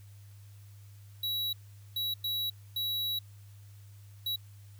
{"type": "tone bursts at uneven times", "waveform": "square", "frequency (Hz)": 3900, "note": "B7", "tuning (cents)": -23, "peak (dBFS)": -31, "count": 5, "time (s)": [[1.23, 1.53], [1.96, 2.14], [2.24, 2.5], [2.76, 3.19], [4.26, 4.36]], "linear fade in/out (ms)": 5, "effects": ["added 101 Hz sine -49 dBFS peak until 4.79 s", "white hiss -64 dBFS RMS until 4.79 s"]}